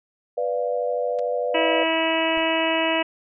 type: chord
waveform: sine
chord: B diminished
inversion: none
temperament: equal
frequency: 493.9 / 587.3 / 698.5 Hz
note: B4 / D5 / F5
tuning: 0 / 0 / 0 cents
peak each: -24 / -26 / -29 dBFS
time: 0.37-1.84 s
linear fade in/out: 10 ms
type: clicks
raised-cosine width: 0.2 ms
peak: -27 dBFS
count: 2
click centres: 1.188 / 1.193 s
type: harmonic tone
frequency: 324.7 Hz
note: E4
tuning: 26 cents flat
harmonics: 1 / 2 / 3 / 4 / 5 / 6 / 7 / 8 / 9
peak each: -26 / -24 / -27 / -36 / -34 / -30 / -32 / -28 / -28 dBFS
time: 1.54-3.03 s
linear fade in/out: 10 ms
type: noise with exponential decay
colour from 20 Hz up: brown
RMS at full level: -39 dBFS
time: 2.37-2.5 s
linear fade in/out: 2 ms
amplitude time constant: 28 ms
effects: none